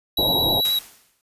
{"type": "tone with vibrato", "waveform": "square", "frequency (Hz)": 3881, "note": "B7", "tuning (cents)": -31, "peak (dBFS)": -19, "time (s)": [0.17, 0.79], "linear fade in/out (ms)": 5, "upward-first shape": "square", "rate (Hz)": 9.4, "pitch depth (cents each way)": 15}
{"type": "low-pass noise", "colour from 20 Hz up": "white", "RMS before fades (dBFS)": -25, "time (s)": [0.18, 0.61], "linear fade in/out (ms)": 10, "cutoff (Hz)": 940, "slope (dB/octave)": 96}
{"type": "noise with exponential decay", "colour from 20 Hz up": "white", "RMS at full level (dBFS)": -29, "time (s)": [0.65, 1.21], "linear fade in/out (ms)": 0, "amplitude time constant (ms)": 120}
{"effects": ["resampled to 32000 Hz"]}